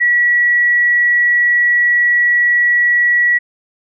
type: tone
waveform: sine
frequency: 1933 Hz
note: B6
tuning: 38 cents flat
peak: -9 dBFS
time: 0-3.39 s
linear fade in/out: 20 ms
effects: none